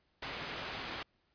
white low-pass noise, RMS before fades -42 dBFS, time 0.22-1.03 s, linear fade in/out 5 ms, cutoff 3000 Hz, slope 12 dB/octave, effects pink hiss -75 dBFS RMS until 1.34 s + resampled to 11025 Hz

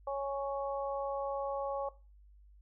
harmonic tone, 277.2 Hz, C#4, in tune, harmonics 2 / 3 / 4, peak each -35 / -39 / -41 dBFS, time 0.07-1.89 s, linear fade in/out 5 ms, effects noise-tail reverb RT60 0.3 s tail -17 dB re dry + added 50 Hz sine -56 dBFS peak until 2.61 s

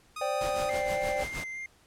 sawtooth tone, 1242 Hz, D#6, 3 cents flat, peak -32 dBFS, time 0.16-0.7 s, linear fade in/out 5 ms
triangle chord, C suspended second, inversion none, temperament equal, 523.3 / 587.3 / 784 Hz, C5 / D5 / G5, 0 / 0 / 0 cents, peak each -32 / -29 / -31 dBFS, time 0.21-1.24 s, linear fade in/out 5 ms
pink noise with tremolo, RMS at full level -37 dBFS, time 0.41-1.44 s, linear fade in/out 2 ms, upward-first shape sine, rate 6.4 Hz, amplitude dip 70%
triangle tone with vibrato, 2093 Hz, C7, in tune, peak -34 dBFS, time 0.69-1.66 s, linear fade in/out 2 ms, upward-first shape sine, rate 3.5 Hz, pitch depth 12 cents each way
effects pink hiss -62 dBFS RMS until 1.86 s + low-pass 11000 Hz 12 dB/octave

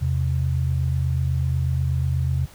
sine tone pair together, 82.64 / 130.81 Hz, E2 / C3, +5 / 0 cents, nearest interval minor sixth, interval 795 cents, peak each -22 dBFS, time 0.01-2.46 s, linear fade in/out 10 ms, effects pink hiss -48 dBFS RMS until 2.54 s

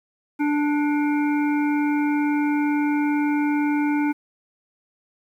harmonic tone with a mistuned harmonic, 293.7 Hz, D4, in tune, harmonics 1 / 3 / 5 / 7 / 8, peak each -19 / -29 / -33 / -36 / -37 dBFS, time 0.39-4.13 s, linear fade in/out 20 ms, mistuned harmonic 7, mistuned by +71 cents, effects 9-bit

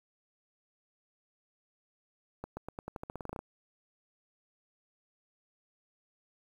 accelerating click train, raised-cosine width 1 ms, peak -25 dBFS, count 15, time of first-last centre 2.44-3.391 s, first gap 130 ms, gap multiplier 0.89, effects 9-bit

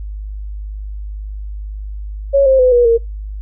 sine tone with pitch steps, 554.4 / 529.7 / 506 / 483.5 / 461.9 Hz, C#5 / C5 / B4 / B4 / A#4, 0 / +21 / +42 / -37 / -16 cents, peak -7 dBFS, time 2.33-2.98 s, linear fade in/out 20 ms, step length 130 ms, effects noise-tail reverb RT60 0.2 s tail -23 dB re dry + added 51 Hz sine -23 dBFS peak until 3.41 s

